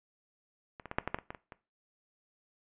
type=clicks; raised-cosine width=0.5 ms; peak=-30 / -27 / -22 / -12 / -17 / -15 / -26 / -24 / -29 / -30 dBFS; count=10; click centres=0.798 / 0.857 / 0.914 / 0.985 / 1.076 / 1.145 / 1.187 / 1.305 / 1.348 / 1.522 s; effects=noise-tail reverb RT60 0.3 s tail -18 dB re dry + resampled to 8000 Hz